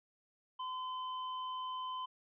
square tone, 1022 Hz, C6, 41 cents flat, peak -39 dBFS, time 0.59-2.06 s, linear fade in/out 10 ms, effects resampled to 8000 Hz

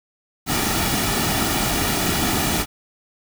pink noise with comb filter, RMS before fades -21 dBFS, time 0.46-2.66 s, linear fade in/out 50 ms, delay 1.9 ms, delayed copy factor -0.55, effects none

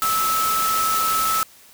sine tone in noise, 1305 Hz, E6, 18 cents flat, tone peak -19 dBFS, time 0.02-1.43 s, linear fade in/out 0 ms, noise white, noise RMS -25 dBFS, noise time 0.02-1.43 s, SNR +3 dB, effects white hiss -49 dBFS RMS until 1.73 s

